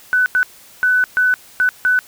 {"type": "tone bursts at uneven times", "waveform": "sine", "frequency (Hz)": 1498, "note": "F#6", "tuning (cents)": 21, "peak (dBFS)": -11, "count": 6, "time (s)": [[0.13, 0.26], [0.35, 0.43], [0.83, 1.04], [1.17, 1.34], [1.6, 1.69], [1.85, 1.99]], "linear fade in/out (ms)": 0, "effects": ["white hiss -44 dBFS RMS until 2.07 s"]}